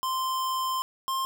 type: tone pair in turn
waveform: square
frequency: 1042 / 1059 Hz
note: C6 / C6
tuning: -7 / +21 cents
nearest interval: unison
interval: 28 cents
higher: second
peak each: -27 / -27 dBFS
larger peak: neither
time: 0.03-0.82 / 1.08-1.25 s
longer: first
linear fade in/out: 0 ms
effects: none

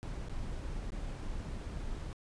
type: noise with dropouts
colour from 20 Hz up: brown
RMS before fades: -39 dBFS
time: 0.03-2.13 s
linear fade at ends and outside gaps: 0 ms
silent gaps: 0.285-0.296 / 0.904-0.92 s
effects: resampled to 22050 Hz

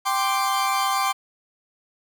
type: chord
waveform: 40% pulse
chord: G suspended fourth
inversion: none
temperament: equal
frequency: 784 / 1046.5 / 1174.7 Hz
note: G5 / C6 / D6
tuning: 0 / 0 / 0 cents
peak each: -24 dBFS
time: 0.05-1.13 s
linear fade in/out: 20 ms
effects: none

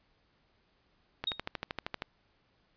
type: click train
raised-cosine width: 0.3 ms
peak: -18 dBFS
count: 11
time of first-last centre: 1.24-2.021 s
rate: 12.8 Hz
type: tone with exponential decay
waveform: sine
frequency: 3742 Hz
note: A#7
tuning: 6 cents sharp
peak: -26 dBFS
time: 1.27-1.41 s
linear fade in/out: 5 ms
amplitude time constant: 29 ms
effects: pink hiss -71 dBFS RMS until 2.76 s + resampled to 11025 Hz

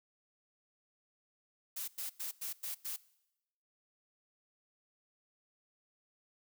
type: noise bursts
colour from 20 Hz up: blue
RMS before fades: -40 dBFS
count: 6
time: 1.76-2.965 s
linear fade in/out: 10 ms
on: 120 ms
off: 97 ms
effects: noise-tail reverb RT60 0.9 s tail -21 dB re dry

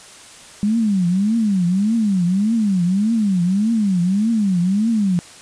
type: tone with vibrato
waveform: sine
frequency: 200 Hz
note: G3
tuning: 35 cents sharp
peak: -14 dBFS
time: 0.63-5.19 s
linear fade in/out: 0 ms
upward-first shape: triangle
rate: 1.7 Hz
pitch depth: 280 cents each way
effects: white hiss -41 dBFS RMS until 5.41 s + resampled to 22050 Hz

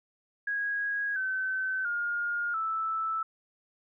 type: tone with pitch steps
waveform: sine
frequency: 1649 / 1529.7 / 1419 / 1316.4 Hz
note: G#6 / G6 / F6 / E6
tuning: -13 / -43 / +27 / -3 cents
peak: -28 dBFS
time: 0.47-3.23 s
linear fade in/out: 5 ms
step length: 690 ms
effects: none

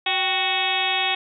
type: harmonic tone with a mistuned harmonic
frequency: 370 Hz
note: F#4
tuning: in tune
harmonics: 1 / 2 / 3 / 4 / 5 / 6 / 7 / 8 / 9 / 10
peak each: -36 / -26 / -33 / -36 / -31 / -29 / -26 / -33 / -26 / -29 dBFS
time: 0.06-1.15 s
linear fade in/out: 5 ms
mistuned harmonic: 2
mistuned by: +76 cents
effects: none

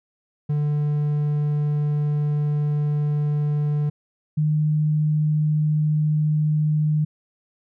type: tone pair in turn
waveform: triangle / sine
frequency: 147.9 / 152.41 Hz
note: D3 / D#3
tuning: +13 / -35 cents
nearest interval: minor second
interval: 52 cents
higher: second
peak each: -17 dBFS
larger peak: neither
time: 0.49-3.9 / 4.37-7.05 s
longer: first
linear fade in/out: 10 ms
effects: none

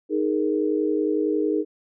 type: chord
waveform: sine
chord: D# suspended fourth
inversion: none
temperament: equal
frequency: 311.1 / 415.3 / 466.2 Hz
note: D#4 / G#4 / A#4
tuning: 0 / 0 / 0 cents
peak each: -23 / -24 / -27 dBFS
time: 0.09-1.65 s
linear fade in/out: 50 ms
effects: none

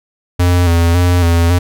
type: tone with vibrato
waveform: square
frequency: 86.6 Hz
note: F2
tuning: 14 cents flat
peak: -9 dBFS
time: 0.39-1.59 s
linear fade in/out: 10 ms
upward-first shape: square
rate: 1.8 Hz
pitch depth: 39 cents each way
effects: none

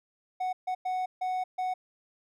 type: tone bursts at uneven times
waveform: triangle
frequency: 740 Hz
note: F#5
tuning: in tune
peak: -26 dBFS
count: 5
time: 0.4-0.53 / 0.67-0.75 / 0.85-1.06 / 1.21-1.44 / 1.58-1.74 s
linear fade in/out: 10 ms
effects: none

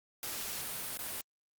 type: noise with dropouts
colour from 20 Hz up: white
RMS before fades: -39 dBFS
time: 0.23-1.21 s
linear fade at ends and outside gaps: 1 ms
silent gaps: 0.973-0.99 s
effects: Opus 48 kbps

